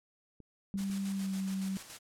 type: clicks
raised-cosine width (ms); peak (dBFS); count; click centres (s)
3; -39; 4; 0.403 / 0.757 / 0.807 / 0.9
type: tone with pitch glide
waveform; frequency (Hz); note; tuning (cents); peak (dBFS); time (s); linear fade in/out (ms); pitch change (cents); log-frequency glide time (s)
sine; 196 to 191.97; G3 to G3; 0 to -36; -32; 0.74-1.77; 0; -36; 1.1-1.33
type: noise with tremolo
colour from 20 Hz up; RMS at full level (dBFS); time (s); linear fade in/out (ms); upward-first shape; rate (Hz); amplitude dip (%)
white; -45; 0.77-1.99; 20; square; 7.1; 45
effects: low-pass 10000 Hz 12 dB/octave

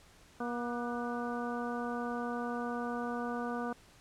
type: harmonic tone with a mistuned harmonic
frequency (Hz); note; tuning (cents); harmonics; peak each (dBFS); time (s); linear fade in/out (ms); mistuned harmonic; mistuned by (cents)
239.7; A#3; +48; 1 / 2 / 3 / 4 / 5 / 6; -37 / -40 / -41 / -45 / -43 / -45; 0.4-3.73; 5; 6; +53
effects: pink hiss -60 dBFS RMS until 4 s + low-pass 10000 Hz 12 dB/octave

